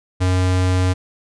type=tone; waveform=square; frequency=92 Hz; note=F#2; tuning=9 cents flat; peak=-15 dBFS; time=0.2-0.94 s; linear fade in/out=20 ms; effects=resampled to 22050 Hz